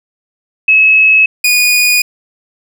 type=tone pair in turn; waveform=sine / sawtooth; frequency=2579 / 2461 Hz; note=E7 / D#7; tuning=-39 / -20 cents; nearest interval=minor second; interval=81 cents; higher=first; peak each=-4 dBFS; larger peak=neither; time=0.68-1.26 / 1.44-2.02 s; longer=neither; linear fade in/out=5 ms; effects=none